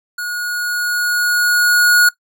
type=tone with level ramp; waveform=square; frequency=1448 Hz; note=F#6; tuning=38 cents flat; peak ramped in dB=-22 to -8 dBFS; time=0.18-2.09 s; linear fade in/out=5 ms; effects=noise-tail reverb RT60 0.1 s tail -19 dB re dry